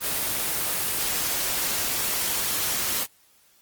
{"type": "noise", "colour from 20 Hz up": "white", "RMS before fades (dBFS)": -26, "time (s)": [0, 3.07], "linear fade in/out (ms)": 50, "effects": ["white hiss -60 dBFS RMS until 3.61 s", "Opus 24 kbps"]}